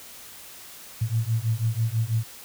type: beating tone pair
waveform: sine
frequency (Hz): 110 / 116.1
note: A2 / A#2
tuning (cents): 0 / -7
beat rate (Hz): 6.1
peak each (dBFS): -25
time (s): 1.01-2.24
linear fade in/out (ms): 10
effects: white hiss -44 dBFS RMS until 2.44 s